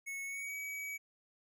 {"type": "tone with pitch glide", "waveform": "square", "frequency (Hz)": [2201, 2273], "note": ["C#7", "C#7"], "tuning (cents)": [-13, 43], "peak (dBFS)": -40, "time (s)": [0.06, 0.98], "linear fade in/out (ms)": 20, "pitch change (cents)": 56, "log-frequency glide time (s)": [0.25, 0.55], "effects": []}